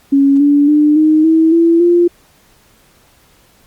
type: tone with pitch steps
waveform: sine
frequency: 277.2 / 287.8 / 298.8 / 310.2 / 322.1 / 334.4 / 347.2 Hz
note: C#4 / D4 / D4 / D#4 / E4 / E4 / F4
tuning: 0 / -35 / +30 / -5 / -40 / +25 / -10 cents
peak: -6 dBFS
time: 0.12-2.08 s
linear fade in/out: 10 ms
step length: 280 ms
effects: pink hiss -50 dBFS RMS until 3.66 s + Opus 48 kbps